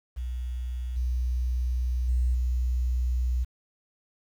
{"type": "tone with level steps", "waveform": "sine", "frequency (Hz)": 61.74, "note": "B1", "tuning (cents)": 0, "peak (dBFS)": [-29, -24, -21, -23], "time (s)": [0.16, 3.45], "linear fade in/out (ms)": 20, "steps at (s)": [0.96, 2.08, 2.34], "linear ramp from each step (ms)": 10, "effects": ["9-bit"]}